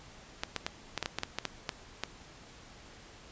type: clicks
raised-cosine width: 0.2 ms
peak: -14 dBFS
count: 12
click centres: 0.435 / 0.563 / 0.665 / 0.977 / 1.027 / 1.059 / 1.186 / 1.234 / 1.386 / 1.453 / 1.692 / 2.036 s
effects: pink hiss -53 dBFS RMS until 3.31 s + resampled to 16000 Hz